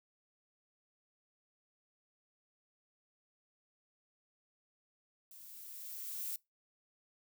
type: noise with level ramp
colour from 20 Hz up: violet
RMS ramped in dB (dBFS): -55 to -39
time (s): 5.31-6.36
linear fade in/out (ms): 2
effects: noise-tail reverb RT60 0.2 s tail -24 dB re dry